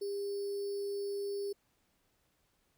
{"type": "tone with sample-and-hold", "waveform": "sine", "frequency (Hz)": 401.5, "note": "G4", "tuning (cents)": 41, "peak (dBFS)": -34, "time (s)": [0.01, 1.53], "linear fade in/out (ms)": 10, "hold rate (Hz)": 4900, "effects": ["pink hiss -75 dBFS RMS until 2.77 s"]}